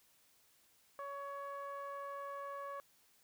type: tone with low-pass filter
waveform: sawtooth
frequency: 561 Hz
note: C#5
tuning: 21 cents sharp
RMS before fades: -45 dBFS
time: 0.99-2.8 s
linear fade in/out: 0 ms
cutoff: 1300 Hz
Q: 4.3
effects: white hiss -70 dBFS RMS until 3.23 s